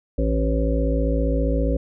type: harmonic tone with a mistuned harmonic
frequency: 55 Hz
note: A1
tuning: in tune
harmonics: 1 / 3 / 5 / 7 / 9 / 10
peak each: -20 / -28 / -26 / -32 / -28 / -28 dBFS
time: 0.18-1.77 s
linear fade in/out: 5 ms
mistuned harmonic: 1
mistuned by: +66 cents
effects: none